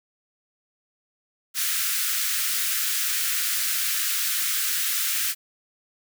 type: high-pass noise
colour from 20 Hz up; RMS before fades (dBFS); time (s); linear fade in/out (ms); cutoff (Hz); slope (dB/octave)
white; -25; 1.54-5.35; 50; 1300; 48
effects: none